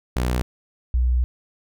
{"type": "tone pair in turn", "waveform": ["sawtooth", "sine"], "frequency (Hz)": [61.6, 61.6], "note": ["B1", "B1"], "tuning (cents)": [-4, -4], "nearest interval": "unison", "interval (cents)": 0, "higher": "neither", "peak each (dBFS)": -16, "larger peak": "neither", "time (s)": [[0.16, 0.42], [0.94, 1.24]], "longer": "second", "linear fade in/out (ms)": 0, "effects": []}